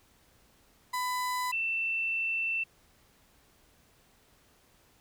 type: tone pair in turn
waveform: 35% pulse / sine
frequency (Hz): 1000 / 2677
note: B5 / E7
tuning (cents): +21 / +26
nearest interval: octave + perfect fourth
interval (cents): 1705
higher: second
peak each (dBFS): -28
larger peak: neither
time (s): 0.93-1.52 / 1.52-2.64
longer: second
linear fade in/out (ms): 10
effects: pink hiss -64 dBFS RMS until 5 s